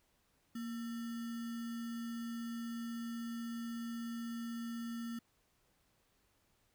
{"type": "tone with sample-and-hold", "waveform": "sine", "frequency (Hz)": 233.1, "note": "A#3", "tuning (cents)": 0, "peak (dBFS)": -39, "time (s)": [0.55, 5.19], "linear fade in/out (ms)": 5, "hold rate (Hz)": 1575, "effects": ["pink hiss -75 dBFS RMS until 6.74 s"]}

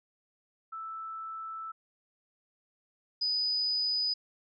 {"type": "tone pair in turn", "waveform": "sine", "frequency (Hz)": [1318.5, 4978], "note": ["E6", "D#8"], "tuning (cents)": [0, 0], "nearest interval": "octave + major seventh", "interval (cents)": 2300, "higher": "second", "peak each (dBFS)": [-37, -27], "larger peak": "second", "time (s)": [[0.72, 1.72], [3.21, 4.14]], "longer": "first", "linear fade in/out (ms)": 10, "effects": []}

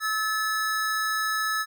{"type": "tone pair together", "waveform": "square", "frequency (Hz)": [1296, 1730], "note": ["E6", "A6"], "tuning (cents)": [-30, -30], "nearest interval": "perfect fourth", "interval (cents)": 500, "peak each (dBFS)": -28, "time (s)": [0, 1.66], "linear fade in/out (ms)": 50, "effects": []}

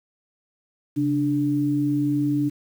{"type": "tone pair together", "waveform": "sine", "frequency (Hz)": [136.83, 293.3], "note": ["C#3", "D4"], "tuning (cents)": [-22, -2], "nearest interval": "octave + minor second", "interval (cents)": 1320, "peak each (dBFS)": [-26, -20], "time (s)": [0.96, 2.5], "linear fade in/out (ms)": 20, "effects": ["8-bit"]}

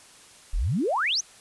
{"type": "exponential sweep", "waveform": "sine", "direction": "up", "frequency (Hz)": [30.87, 6600], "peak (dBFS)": -22, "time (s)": [0.53, 1.21], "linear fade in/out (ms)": 10, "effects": ["white hiss -51 dBFS RMS until 1.4 s", "resampled to 24000 Hz"]}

